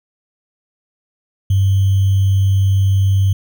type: tone with sample-and-hold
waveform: sine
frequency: 97 Hz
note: G2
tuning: 18 cents flat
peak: -10 dBFS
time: 1.5-3.33 s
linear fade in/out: 5 ms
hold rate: 3150 Hz
effects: none